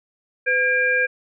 sine tone cluster, 504 / 1622 / 2376 Hz, B4 / G#6 / D7, +35 / -41 / +20 cents, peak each -24 / -18 / -23 dBFS, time 0.46-1.07 s, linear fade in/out 20 ms, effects none

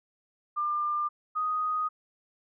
sine tone pair in turn, 1197 / 1246 Hz, D6 / D#6, +33 / +2 cents, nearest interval minor second, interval 69 cents, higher second, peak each -26 dBFS, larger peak neither, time 0.56-1.09 / 1.35-1.89 s, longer second, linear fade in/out 20 ms, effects none

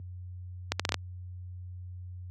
accelerating click train, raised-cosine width 0.2 ms, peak -9 dBFS, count 6, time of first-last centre 0.72-0.943 s, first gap 76 ms, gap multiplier 0.73, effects added 90 Hz sine -30 dBFS peak until 2.3 s + high-pass 150 Hz 12 dB/octave

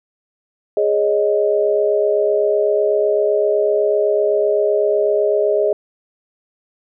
sine chord, Ab suspended fourth, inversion none, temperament equal, 415.3 / 554.4 / 622.3 Hz, Ab4 / Db5 / Eb5, 0 / 0 / 0 cents, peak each -16 / -21 / -17 dBFS, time 0.77-5.73 s, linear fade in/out 2 ms, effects none

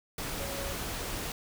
sine tone in noise, 554.4 Hz, C#5, in tune, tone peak -40 dBFS, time 0.4-0.73 s, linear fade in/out 2 ms, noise pink, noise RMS -36 dBFS, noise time 0.18-1.32 s, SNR -7 dB, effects none

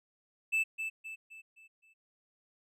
triangle tone with echo, 2636 Hz, E7, 1 cent flat, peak -25 dBFS, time 0.52-0.64 s, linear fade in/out 20 ms, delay 260 ms, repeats 5, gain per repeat -7 dB, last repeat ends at 1.94 s, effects none

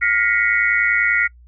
sine tone cluster, 1416 / 1897 / 2007 / 2208 Hz, F6 / A#6 / B6 / C#7, +23 / +30 / +27 / -7 cents, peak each -20 dBFS, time 0.01-1.28 s, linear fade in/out 20 ms, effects noise-tail reverb RT60 0.1 s tail -26 dB re dry + added 60 Hz sine -43 dBFS peak until 1.47 s

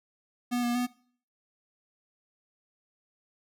square tone with pitch steps, 244.2 / 240.1 / 246.3 Hz, B3 / B3 / B3, -19 / -49 / -5 cents, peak -27 dBFS, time 0.51-0.87 s, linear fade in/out 20 ms, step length 120 ms, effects noise-tail reverb RT60 0.5 s tail -20 dB re dry

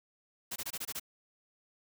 white noise bursts, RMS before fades -38 dBFS, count 7, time 0.51-0.998 s, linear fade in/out 10 ms, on 50 ms, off 23 ms, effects none

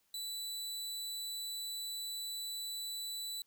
sawtooth tone, 3970 Hz, B7, 8 cents sharp, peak -36 dBFS, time 0.14-3.42 s, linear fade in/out 2 ms, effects white hiss -75 dBFS RMS until 3.46 s

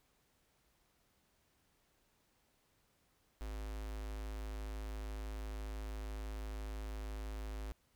square tone with notch filter, 53 Hz, G#1, 36 cents sharp, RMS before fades -43 dBFS, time 3.41-7.72 s, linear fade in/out 0 ms, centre 140 Hz, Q 1.3, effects pink hiss -75 dBFS RMS until 7.95 s

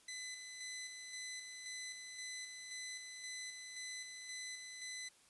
15% pulse tone with tremolo, 2012 Hz, B6, 32 cents sharp, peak -38 dBFS, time 0.08-5.09 s, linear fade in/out 5 ms, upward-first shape square, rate 1.9 Hz, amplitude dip 40%, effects white hiss -67 dBFS RMS until 5.29 s + resampled to 24000 Hz

